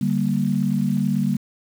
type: chord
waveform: sine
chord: G minor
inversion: second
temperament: equal with one note detuned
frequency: 146.83 / 196 / 233.9 Hz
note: D3 / G3 / Bb3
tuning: 0 / 0 / +6 cents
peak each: -24 / -21 / -23 dBFS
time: 0.01-1.37 s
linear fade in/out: 5 ms
effects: 7-bit